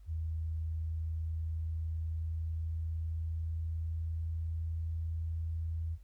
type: tone with pitch glide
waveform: sine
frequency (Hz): 80.4 to 81.66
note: E2 to E2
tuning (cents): -43 to -16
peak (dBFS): -33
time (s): 0.06-5.98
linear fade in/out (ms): 50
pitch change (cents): +27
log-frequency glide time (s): 0.59-4.7
effects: added 50 Hz sine -51 dBFS peak until 6.03 s + pink hiss -75 dBFS RMS until 6.03 s